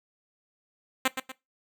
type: tone with echo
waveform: 5% pulse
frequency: 261.6 Hz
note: C4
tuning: in tune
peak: -10 dBFS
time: 1.05-1.08 s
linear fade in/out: 5 ms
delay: 120 ms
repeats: 2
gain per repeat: -8 dB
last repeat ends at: 1.32 s
effects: noise-tail reverb RT60 0.2 s tail -19 dB re dry